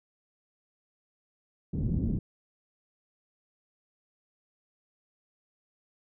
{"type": "low-pass noise", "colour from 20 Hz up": "white", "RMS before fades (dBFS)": -29, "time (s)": [1.73, 2.19], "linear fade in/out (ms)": 5, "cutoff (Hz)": 240, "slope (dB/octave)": 24, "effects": []}